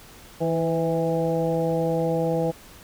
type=harmonic tone with a mistuned harmonic; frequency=163.3 Hz; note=E3; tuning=16 cents flat; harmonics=1 / 2 / 3 / 4 / 5; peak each=-26 / -29 / -24 / -30 / -32 dBFS; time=0.4-2.52 s; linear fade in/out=20 ms; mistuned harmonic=3; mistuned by=+33 cents; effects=pink hiss -47 dBFS RMS until 2.83 s